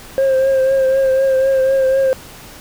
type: tone with vibrato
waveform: sine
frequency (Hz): 532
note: C5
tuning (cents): +29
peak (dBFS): -8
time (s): 0.18-2.13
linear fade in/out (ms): 0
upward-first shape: triangle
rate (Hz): 4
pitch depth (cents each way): 36
effects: tanh soft clip ceiling -10 dBFS + pink hiss -37 dBFS RMS until 2.6 s